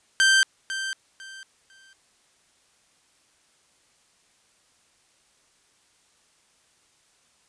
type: tone with echo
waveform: sawtooth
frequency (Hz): 1564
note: G6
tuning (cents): -4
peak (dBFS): -12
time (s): 0.2-0.43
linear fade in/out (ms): 0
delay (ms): 500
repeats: 3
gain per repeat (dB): -12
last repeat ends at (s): 1.93
effects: white hiss -63 dBFS RMS until 7.48 s + resampled to 22050 Hz